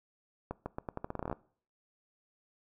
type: accelerating click train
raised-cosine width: 1 ms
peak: -22 dBFS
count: 15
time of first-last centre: 0.51-1.327 s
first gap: 150 ms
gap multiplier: 0.83
effects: noise-tail reverb RT60 0.5 s tail -21 dB re dry